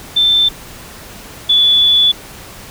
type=tone pair in turn; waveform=sine; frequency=3549 / 3448 Hz; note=A7 / A7; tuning=+14 / -36 cents; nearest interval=unison; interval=50 cents; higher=first; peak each=-8 / -7 dBFS; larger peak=second; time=0.16-0.49 / 1.49-2.12 s; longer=second; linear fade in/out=10 ms; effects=pink hiss -34 dBFS RMS until 2.7 s